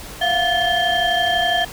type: tone cluster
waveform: sine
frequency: 686 / 718 / 1739 / 3169 Hz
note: F5 / F5 / A6 / G7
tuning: -31 / +48 / -21 / +18 cents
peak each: -20 dBFS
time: 0.21-1.65 s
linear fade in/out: 10 ms
effects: tanh soft clip ceiling -10 dBFS + pink hiss -35 dBFS RMS until 1.72 s